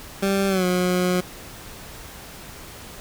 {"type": "tone with pitch glide", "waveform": "20% pulse", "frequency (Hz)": [196, 180.77], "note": ["G3", "F#3"], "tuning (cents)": [0, -40], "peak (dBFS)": -14, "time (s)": [0.22, 1.21], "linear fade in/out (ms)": 10, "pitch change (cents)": -140, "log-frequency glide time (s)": [0.48, 0.65], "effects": ["pink hiss -40 dBFS RMS until 3 s"]}